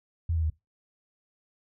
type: tone with pitch steps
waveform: sine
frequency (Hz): 83.6 / 80.85 / 78.18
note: E2 / E2 / D#2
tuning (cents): +25 / -33 / +9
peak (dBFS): -24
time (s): 0.29-0.5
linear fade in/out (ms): 5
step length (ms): 70
effects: noise-tail reverb RT60 0.2 s tail -21 dB re dry